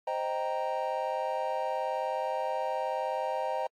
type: chord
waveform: triangle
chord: C minor seventh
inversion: none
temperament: equal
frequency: 523.3 / 622.3 / 784 / 932.3 Hz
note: C5 / Eb5 / G5 / Bb5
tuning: 0 / 0 / 0 / 0 cents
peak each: -33 dBFS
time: 0.07-3.67 s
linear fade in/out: 5 ms
effects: AAC 64 kbps